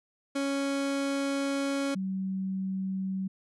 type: tone pair in turn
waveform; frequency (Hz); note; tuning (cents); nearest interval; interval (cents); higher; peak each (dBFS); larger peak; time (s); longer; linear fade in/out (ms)
30% pulse / sine; 277.2 / 190.52; C#4 / G3; 0 / -49; tritone; 649; first; -25 / -29; first; 0.35-1.95 / 1.95-3.28; first; 10
effects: resampled to 24000 Hz